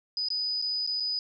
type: tone with dropouts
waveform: sine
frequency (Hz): 4978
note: D#8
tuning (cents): 0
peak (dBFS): -27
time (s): 0.17-1.19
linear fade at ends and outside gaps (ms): 1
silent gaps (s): 0.286-0.303 / 0.616-0.623 / 0.865-0.874 / 1-1.004
effects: none